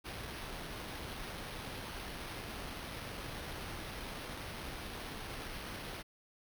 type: noise with sample-and-hold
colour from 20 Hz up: pink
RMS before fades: -44 dBFS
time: 0.04-6.03 s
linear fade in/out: 20 ms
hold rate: 7350 Hz
effects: none